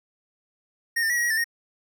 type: tone with pitch steps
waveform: square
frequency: 1855 / 1798 / 1932 / 1896 / 1907 / 1774 / 1859 Hz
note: A#6 / A6 / B6 / A#6 / A#6 / A6 / A#6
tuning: -9 / +37 / -39 / +29 / +39 / +14 / -5 cents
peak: -22 dBFS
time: 0.96-1.443 s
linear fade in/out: 10 ms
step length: 69 ms
effects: none